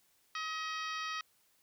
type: harmonic tone with a mistuned harmonic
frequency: 634 Hz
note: D#5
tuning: 32 cents sharp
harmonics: 2 / 3 / 4 / 5 / 6 / 7 / 8 / 9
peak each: -39 / -43 / -45 / -47 / -49 / -50 / -51 / -52 dBFS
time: 0.35-1.21 s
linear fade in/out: 2 ms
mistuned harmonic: 7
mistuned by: +42 cents
effects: white hiss -71 dBFS RMS until 1.62 s